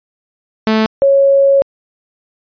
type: tone pair in turn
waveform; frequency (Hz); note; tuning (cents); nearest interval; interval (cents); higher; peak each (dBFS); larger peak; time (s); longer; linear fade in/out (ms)
sawtooth / sine; 219 / 551.8; A3 / C#5; -8 / -8; octave + major third; 1600; second; -6; neither; 0.67-0.86 / 1.02-1.62; second; 0
effects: resampled to 11025 Hz